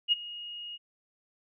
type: tone with ADSR envelope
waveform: sine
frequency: 2870 Hz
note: F7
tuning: 47 cents sharp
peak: -19 dBFS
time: 0.08-0.78 s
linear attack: 41 ms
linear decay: 22 ms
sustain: -19 dB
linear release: 31 ms
effects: none